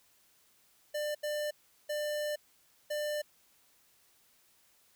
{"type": "tone bursts at uneven times", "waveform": "square", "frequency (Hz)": 596, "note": "D5", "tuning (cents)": 25, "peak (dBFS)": -33, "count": 4, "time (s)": [[0.94, 1.15], [1.23, 1.51], [1.89, 2.36], [2.9, 3.22]], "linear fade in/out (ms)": 10, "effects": ["white hiss -67 dBFS RMS until 4.95 s"]}